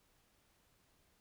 silence, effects pink hiss -73 dBFS RMS until 1.2 s

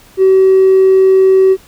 sine tone with hard clipping, 380.6 Hz, F#4, 49 cents sharp, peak -5 dBFS, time 0.17-1.57 s, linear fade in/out 50 ms, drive 1 dB, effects pink hiss -43 dBFS RMS until 1.67 s

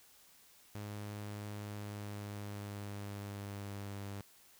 sawtooth tone with pitch glide, 103.83 to 99.95 Hz, G#2 to G2, 0 to +34 cents, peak -38 dBFS, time 0.75-4.21 s, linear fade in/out 0 ms, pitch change -66 cents, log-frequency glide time 1.64-3.99 s, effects white hiss -63 dBFS RMS until 4.59 s

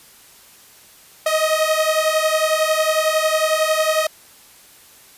sawtooth beating tone pair, 622.3 / 633.3 Hz, D#5 / D#5, 0 / +30 cents, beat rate 11 Hz, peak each -15 dBFS, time 1.26-4.07 s, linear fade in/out 5 ms, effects white hiss -47 dBFS RMS until 5.17 s + resampled to 32000 Hz

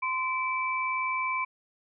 sine tone pair together, 1033 / 2319 Hz, C6 / D7, -22 / -22 cents, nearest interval octave + major second, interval 1400 cents, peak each -29 / -30 dBFS, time 0.02-1.45 s, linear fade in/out 10 ms, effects none

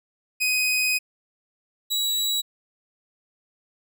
sawtooth tone pair in turn, 2506 / 3899 Hz, D#7 / B7, +12 / -23 cents, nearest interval minor sixth, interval 765 cents, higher second, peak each -17 / -19 dBFS, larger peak first, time 0.4-0.99 / 1.9-2.42 s, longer first, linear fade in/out 20 ms, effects none

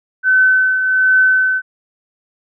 sine tone with tremolo, 1520 Hz, F#6, 46 cents sharp, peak -7 dBFS, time 0.23-1.62 s, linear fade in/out 50 ms, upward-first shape triangle, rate 1.3 Hz, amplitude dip 55%, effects none

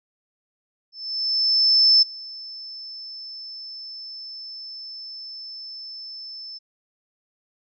sine tone with ADSR envelope, 5274 Hz, E8, in tune, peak -11 dBFS, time 0.92-6.59 s, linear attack 1100 ms, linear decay 14 ms, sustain -23 dB, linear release 20 ms, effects none

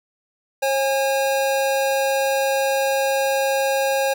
square tone pair together, 540.6 / 821 Hz, C#5 / G#5, -44 / -20 cents, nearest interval perfect fifth, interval 724 cents, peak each -20 / -24 dBFS, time 0.62-4.14 s, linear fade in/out 10 ms, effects none

